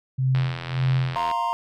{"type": "tone with tremolo", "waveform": "sine", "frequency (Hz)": 130.81, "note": "C3", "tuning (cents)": 0, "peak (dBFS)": -17, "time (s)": [0.18, 1.16], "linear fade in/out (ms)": 10, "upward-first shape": "sine", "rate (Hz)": 1.7, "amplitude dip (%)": 90}
{"type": "click train", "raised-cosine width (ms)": 0.3, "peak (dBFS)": -16, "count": 82, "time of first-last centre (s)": [0.35, 1.313], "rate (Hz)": 84.1}
{"type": "chord", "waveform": "triangle", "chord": "F suspended fourth", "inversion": "none", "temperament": "just", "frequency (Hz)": [698.5, 931.3, 1047.7], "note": ["F5", "Bb5", "C6"], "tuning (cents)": [0, -2, 2], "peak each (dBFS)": [-28, -22, -26], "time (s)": [1.16, 1.53], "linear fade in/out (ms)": 0}
{"effects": []}